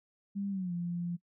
sine tone with pitch glide, 199.3 to 173.5 Hz, G3 to F3, +29 to -11 cents, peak -32 dBFS, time 0.35-1.17 s, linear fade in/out 20 ms, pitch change -240 cents, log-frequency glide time 0.5-0.73 s, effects noise-tail reverb RT60 0.1 s tail -23 dB re dry

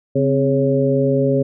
harmonic tone with a mistuned harmonic, 138.1 Hz, C#3, 6 cents flat, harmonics 1 / 2 / 3 / 4, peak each -19 / -19 / -19 / -19 dBFS, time 0.15-1.43 s, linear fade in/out 10 ms, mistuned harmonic 2, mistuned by -87 cents, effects none

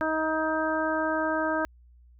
harmonic tone, 315.2 Hz, D#4, 23 cents sharp, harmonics 1 / 2 / 3 / 4 / 5, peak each -30 / -29 / -32 / -33 / -31 dBFS, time 0.01-1.65 s, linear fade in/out 0 ms, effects added 60 Hz sine -52 dBFS peak until 2.19 s

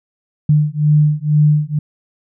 sine beating tone pair, 149.2 / 151.3 Hz, D3 / D#3, +28 / -48 cents, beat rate 2.1 Hz, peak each -13 dBFS, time 0.49-1.79 s, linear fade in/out 5 ms, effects none

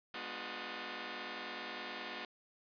5% pulse chord, G# diminished seventh, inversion none, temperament just, 207.7 / 249.2 / 299 / 358.8 Hz, G#3 / B3 / D4 / F4, 0 / +16 / +31 / +47 cents, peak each -38 / -36 / -39 / -34 dBFS, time 0.14-2.25 s, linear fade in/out 2 ms, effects resampled to 11025 Hz

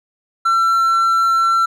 triangle tone, 1349 Hz, E6, 40 cents sharp, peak -10 dBFS, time 0.45-1.66 s, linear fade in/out 10 ms, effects none

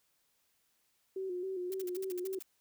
sine tone with vibrato, 370 Hz, F#4, in tune, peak -35 dBFS, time 1.16-2.39 s, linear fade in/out 5 ms, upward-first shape square, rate 3.7 Hz, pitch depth 52 cents each way
blue noise bursts, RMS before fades -46 dBFS, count 10, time 1.72-2.424 s, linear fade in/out 0 ms, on 20 ms, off 56 ms
effects white hiss -75 dBFS RMS until 2.6 s

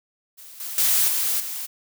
blue noise with level steps, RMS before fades -43 / -32 / -19 / -23 / -31 dBFS, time 0.37-1.67 s, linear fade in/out 20 ms, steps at 0.6 / 0.78 / 1.08 / 1.4 s, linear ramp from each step 2 ms, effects none

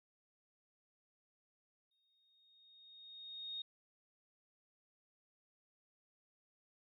sine tone with exponential growth, 3718 Hz, A#7, 5 cents flat, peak -40 dBFS, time 1.91-3.62 s, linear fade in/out 5 ms, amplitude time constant 370 ms, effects none

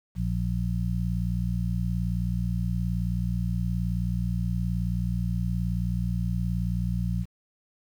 harmonic tone, 58.9 Hz, A#1, 19 cents sharp, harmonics 1 / 2 / 3, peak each -29 / -29 / -29 dBFS, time 0.15-7.26 s, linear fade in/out 50 ms, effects 9-bit

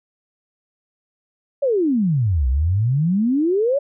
sine exponential two-way sweep, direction down then up, 585 to 61 to 585 Hz, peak -15 dBFS, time 1.62-3.79 s, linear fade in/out 10 ms, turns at 2.48 s, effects none

